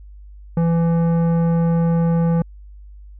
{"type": "tone with tanh clipping", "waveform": "sine", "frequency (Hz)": 167.4, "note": "E3", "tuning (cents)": 27, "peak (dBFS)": -16, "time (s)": [0.57, 2.42], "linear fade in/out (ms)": 2, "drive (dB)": 13, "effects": ["added 50 Hz sine -37 dBFS peak until 3.19 s"]}